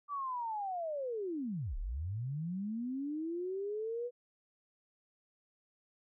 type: linear two-way sweep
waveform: sine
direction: down then up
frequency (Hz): 1174.7 to 30.75 to 494.1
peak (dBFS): -35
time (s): 0.08-4.11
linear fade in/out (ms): 50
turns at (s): 1.77
effects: none